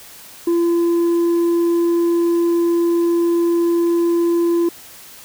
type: tone with tanh clipping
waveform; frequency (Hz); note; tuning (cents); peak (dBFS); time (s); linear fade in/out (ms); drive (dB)
sine; 340.9; F4; -42; -14; 0.47-4.69; 5; 3
effects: white hiss -40 dBFS RMS until 5.24 s